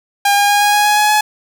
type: tone with pitch steps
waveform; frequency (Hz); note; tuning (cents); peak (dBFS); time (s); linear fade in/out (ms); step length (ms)
sawtooth; 807 / 812.6 / 818.3 / 824 / 829.7 / 835.5 / 841.3 / 847.1; G#5 / G#5 / G#5 / G#5 / G#5 / G#5 / G#5 / G#5; -50 / -38 / -26 / -14 / -2 / +10 / +22 / +34; -6; 0.25-1.21; 5; 120
effects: 8-bit